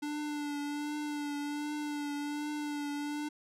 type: tone with vibrato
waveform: square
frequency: 293.7 Hz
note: D4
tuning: in tune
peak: -35 dBFS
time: 0.02-3.29 s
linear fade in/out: 10 ms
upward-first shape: triangle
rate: 1.3 Hz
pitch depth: 32 cents each way
effects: low-pass 11000 Hz 12 dB/octave